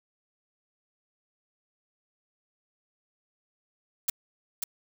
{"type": "noise with echo", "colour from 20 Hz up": "blue", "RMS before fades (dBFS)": -25, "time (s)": [4.08, 4.1], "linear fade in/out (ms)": 5, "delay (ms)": 540, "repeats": 1, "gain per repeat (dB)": -5, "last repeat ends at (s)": 4.64, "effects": []}